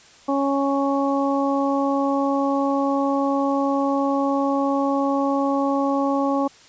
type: harmonic tone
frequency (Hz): 277.1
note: C#4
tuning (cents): -1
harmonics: 1 / 2 / 3 / 4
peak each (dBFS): -21 / -24 / -26 / -27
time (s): 0.28-6.48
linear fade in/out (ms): 10
effects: white hiss -49 dBFS RMS until 6.68 s + resampled to 16000 Hz